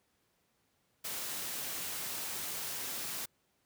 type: noise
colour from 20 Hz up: white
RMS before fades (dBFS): -39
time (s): 1.04-3.26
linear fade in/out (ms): 10
effects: pink hiss -75 dBFS RMS until 3.65 s + high-pass 80 Hz 12 dB/octave